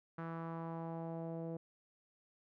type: tone with low-pass filter sweep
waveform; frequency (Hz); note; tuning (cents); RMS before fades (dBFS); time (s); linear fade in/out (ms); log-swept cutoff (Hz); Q
sawtooth; 165; E3; +2; -43; 0.18-1.57; 5; 1400 to 540; 2.4
effects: none